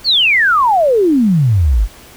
sine exponential sweep, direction down, 4659 to 44.28 Hz, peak -8 dBFS, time 0.04-1.88 s, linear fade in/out 50 ms, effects pink hiss -39 dBFS RMS until 2.16 s

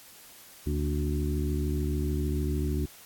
harmonic tone with a mistuned harmonic, 73.42 Hz, D2, in tune, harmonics 1 / 2 / 3 / 4 / 5, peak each -28 / -33 / -36 / -35 / -36 dBFS, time 0.66-2.86 s, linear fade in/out 10 ms, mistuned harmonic 3, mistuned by +52 cents, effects white hiss -51 dBFS RMS until 3.05 s + AAC 64 kbps

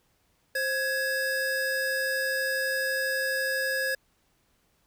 square tone pair together, 527 / 1673.1 Hz, C5 / G#6, +12 / +12 cents, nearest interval octave + minor sixth, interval 2000 cents, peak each -32 / -28 dBFS, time 0.55-3.95 s, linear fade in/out 5 ms, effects pink hiss -69 dBFS RMS until 4.86 s

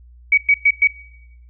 sine tone bursts, 2265 Hz, C#7, 37 cents sharp, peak -9 dBFS, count 4, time 0.32-0.874 s, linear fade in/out 5 ms, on 56 ms, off 110 ms, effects noise-tail reverb RT60 1.0 s tail -21 dB re dry + added 60 Hz sine -42 dBFS peak until 1.49 s

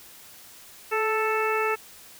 harmonic tone with a mistuned harmonic, 440 Hz, A4, in tune, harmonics 1 / 2 / 3 / 4 / 5 / 6, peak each -26 / -30 / -28 / -33 / -33 / -32 dBFS, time 0.91-1.76 s, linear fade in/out 20 ms, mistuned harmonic 1, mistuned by -25 cents, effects white hiss -48 dBFS RMS until 2.19 s

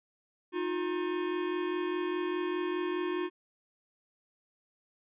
square tone pair together, 313 / 357.9 Hz, D#4 / F4, +10 / +42 cents, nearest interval major second, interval 232 cents, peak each -37 / -32 dBFS, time 0.52-3.3 s, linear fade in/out 50 ms, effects resampled to 8000 Hz

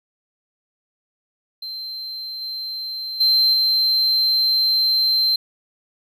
triangle tone with level steps, 4119 Hz, C8, 28 cents flat, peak -27 / -25 / -12 / -14 dBFS, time 1.62-5.36 s, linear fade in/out 5 ms, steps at 2.41 / 3.2 / 3.53 s, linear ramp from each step 10 ms, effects none

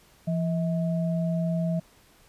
sine tone pair together, 169.51 / 640 Hz, E3 / D#5, +49 / +49 cents, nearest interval octave + major seventh, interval 2300 cents, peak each -24 / -32 dBFS, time 0.27-1.8 s, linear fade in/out 10 ms, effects pink hiss -58 dBFS RMS until 2.28 s + resampled to 32000 Hz

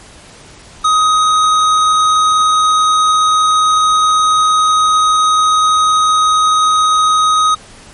sine tone with tanh clipping, 1256 Hz, D#6, 16 cents sharp, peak -10 dBFS, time 0.84-7.55 s, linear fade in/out 10 ms, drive 17 dB, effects pink hiss -38 dBFS RMS until 7.93 s + MP3 48 kbps

